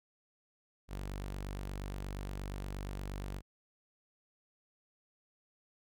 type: tone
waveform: sawtooth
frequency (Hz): 48.49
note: G1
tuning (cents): -18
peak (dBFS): -35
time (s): 0.88-3.42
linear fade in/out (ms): 50
effects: none